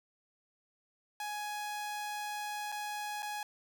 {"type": "tone with dropouts", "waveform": "sawtooth", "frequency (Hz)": 835, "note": "G#5", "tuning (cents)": 9, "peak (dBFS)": -33, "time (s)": [1.2, 3.43], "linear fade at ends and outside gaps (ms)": 2, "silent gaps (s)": [[2.719, 2.723], [3.223, 3.228]], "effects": ["11-bit"]}